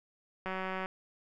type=click train; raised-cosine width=0.5 ms; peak=-22 dBFS; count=76; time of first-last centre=0.46-0.859 s; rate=188 Hz; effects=none